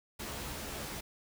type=noise with comb filter; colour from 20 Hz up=pink; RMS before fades=-41 dBFS; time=0.19-1.01 s; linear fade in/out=10 ms; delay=14 ms; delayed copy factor=+0.65; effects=none